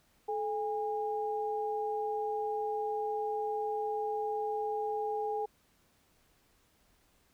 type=tone pair together; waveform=sine; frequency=432 / 814.8 Hz; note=A4 / G#5; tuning=-32 / -33 cents; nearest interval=major seventh; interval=1099 cents; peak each=-34 / -34 dBFS; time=0.28-5.46 s; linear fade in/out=10 ms; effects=pink hiss -69 dBFS RMS until 7.33 s